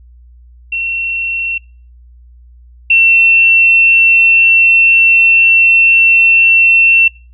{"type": "tone pair in turn", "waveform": "sine", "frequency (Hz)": [2717, 2701], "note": ["F7", "E7"], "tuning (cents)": [-48, 42], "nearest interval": "unison", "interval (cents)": 10, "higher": "first", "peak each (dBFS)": [-14, -5], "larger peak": "second", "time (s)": [[0.72, 1.58], [2.9, 7.08]], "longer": "second", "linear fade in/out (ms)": 5, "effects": ["noise-tail reverb RT60 0.4 s tail -23 dB re dry", "added 60 Hz sine -37 dBFS peak until 7.33 s"]}